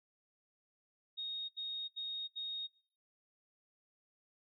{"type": "tone bursts", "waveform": "sine", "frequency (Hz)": 3729, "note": "A#7", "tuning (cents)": 0, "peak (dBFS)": -38, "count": 4, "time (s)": [1.17, 2.675], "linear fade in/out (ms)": 20, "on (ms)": 320, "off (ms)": 75, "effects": ["noise-tail reverb RT60 0.6 s tail -25 dB re dry"]}